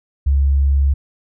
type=tone; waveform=sine; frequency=69.3 Hz; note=C#2; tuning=in tune; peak=-11 dBFS; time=0.26-0.94 s; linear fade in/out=10 ms; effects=none